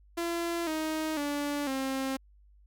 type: tone with pitch steps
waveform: sawtooth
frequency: 340 / 313.6 / 289.2 / 266.8 Hz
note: F4 / D#4 / D4 / C4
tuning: -46 / +14 / -27 / +34 cents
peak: -26 dBFS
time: 0.17-2.17 s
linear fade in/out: 10 ms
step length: 500 ms
effects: added 50 Hz sine -56 dBFS peak until 2.66 s